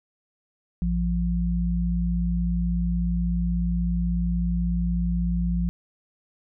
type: tone pair together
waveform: sine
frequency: 58.21 / 174.61 Hz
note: A#1 / F3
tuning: -2 / 0 cents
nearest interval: octave + perfect fifth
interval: 1902 cents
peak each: -24 dBFS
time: 0.82-5.69 s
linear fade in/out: 0 ms
effects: none